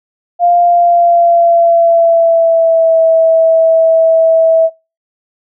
sine tone with pitch glide, 698.5 to 651.7 Hz, F5 to E5, 0 to -20 cents, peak -5 dBFS, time 0.39-4.7 s, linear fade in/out 50 ms, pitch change -120 cents, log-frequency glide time 0.61-3 s, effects noise-tail reverb RT60 0.3 s tail -26 dB re dry

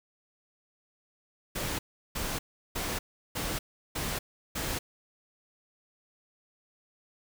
pink noise bursts, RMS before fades -33 dBFS, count 6, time 1.55-4.79 s, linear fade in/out 10 ms, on 240 ms, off 360 ms, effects none

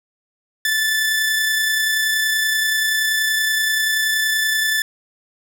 sawtooth tone with amplitude modulation, 1752 Hz, A6, 8 cents flat, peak -12 dBFS, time 0.65-4.82 s, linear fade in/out 2 ms, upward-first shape sine, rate 30.5 Hz, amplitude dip 25%, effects none

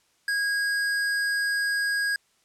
square tone, 1640 Hz, G#6, 22 cents flat, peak -24 dBFS, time 0.28-2.16 s, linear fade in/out 2 ms, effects white hiss -66 dBFS RMS until 2.44 s + low-pass 9000 Hz 12 dB/octave

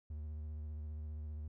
triangle tone with vibrato, 76.1 Hz, D#2, 38 cents flat, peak -39 dBFS, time 0.1-1.48 s, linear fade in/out 5 ms, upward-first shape triangle, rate 15 Hz, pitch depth 50 cents each way, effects none

